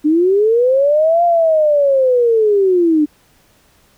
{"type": "linear two-way sweep", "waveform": "sine", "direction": "up then down", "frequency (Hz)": [292.1, 698.5, 292.1], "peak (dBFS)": -9, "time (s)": [0.04, 3.06], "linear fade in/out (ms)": 20, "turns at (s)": 1.24, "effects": ["pink hiss -53 dBFS RMS until 3.97 s"]}